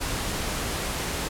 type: noise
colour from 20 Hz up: pink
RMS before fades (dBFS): -29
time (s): 0-1.29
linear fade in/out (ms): 20
effects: low-pass 12000 Hz 12 dB/octave